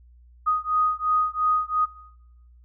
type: beating tone pair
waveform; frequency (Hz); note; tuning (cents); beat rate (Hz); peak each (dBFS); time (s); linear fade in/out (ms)
sine; 1244.5 / 1247.4; D#6 / D#6; 0 / +4; 2.9; -23 / -23; 0.46-1.86; 20
effects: noise-tail reverb RT60 1.0 s tail -23 dB re dry + added 60 Hz sine -49 dBFS peak until 2.64 s